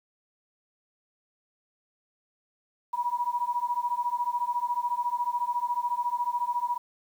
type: beating tone pair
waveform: sine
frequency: 960 / 974 Hz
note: B5 / B5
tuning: -49 / -24 cents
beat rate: 14 Hz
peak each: -29 dBFS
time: 2.93-6.78 s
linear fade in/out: 10 ms
effects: 9-bit